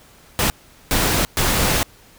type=noise bursts at uneven times; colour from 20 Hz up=pink; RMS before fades=-18 dBFS; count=3; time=0.39-0.5 / 0.91-1.25 / 1.37-1.83 s; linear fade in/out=0 ms; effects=pink hiss -49 dBFS RMS until 2.18 s